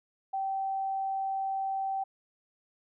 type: tone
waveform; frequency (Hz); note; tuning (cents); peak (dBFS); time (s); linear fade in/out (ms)
sine; 775; G5; -20; -29; 0.33-2.04; 10
effects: none